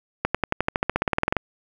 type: accelerating click train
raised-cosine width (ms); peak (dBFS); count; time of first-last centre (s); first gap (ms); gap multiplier
0.5; -5; 18; 0.25-1.367; 96; 0.95
effects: 7-bit